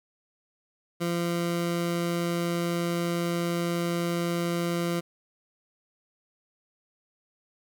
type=tone; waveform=20% pulse; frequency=171.6 Hz; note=F3; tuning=30 cents flat; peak=-21 dBFS; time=1-5.01 s; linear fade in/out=20 ms; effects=none